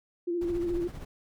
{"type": "tone with vibrato", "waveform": "sine", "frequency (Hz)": 345.7, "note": "F4", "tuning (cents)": -18, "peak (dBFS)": -27, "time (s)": [0.27, 0.88], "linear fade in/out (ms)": 10, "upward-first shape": "square", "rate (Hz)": 14, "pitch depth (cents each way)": 31}
{"type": "noise with tremolo", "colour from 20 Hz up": "brown", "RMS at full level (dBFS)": -37, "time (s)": [0.41, 1.05], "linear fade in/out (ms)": 5, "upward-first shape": "sine", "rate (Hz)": 15, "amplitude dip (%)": 55}
{"effects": []}